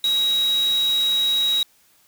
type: tone in noise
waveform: sine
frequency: 3825 Hz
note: A#7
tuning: 44 cents sharp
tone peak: -17 dBFS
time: 0.04-1.63 s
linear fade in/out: 2 ms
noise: white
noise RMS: -34 dBFS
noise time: 0.04-1.63 s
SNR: +14 dB
effects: white hiss -58 dBFS RMS until 2.07 s